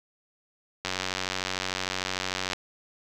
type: click train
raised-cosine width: 0.2 ms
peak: -11 dBFS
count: 158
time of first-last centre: 0.85-2.533 s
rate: 93.3 Hz
effects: none